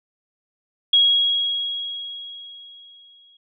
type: tone with exponential decay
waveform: sine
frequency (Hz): 3306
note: G#7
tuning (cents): -9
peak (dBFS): -11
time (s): 0.93-3.37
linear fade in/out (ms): 5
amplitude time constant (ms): 530
effects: none